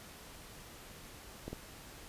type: clicks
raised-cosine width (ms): 2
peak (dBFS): -27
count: 2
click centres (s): 1.48 / 1.53
effects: pink hiss -52 dBFS RMS until 2.08 s + resampled to 32000 Hz